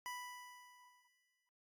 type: tone with exponential decay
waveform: 25% pulse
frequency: 987.8 Hz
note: B5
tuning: in tune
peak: -38 dBFS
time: 0.06-1.49 s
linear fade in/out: 0 ms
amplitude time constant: 310 ms
effects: AAC 64 kbps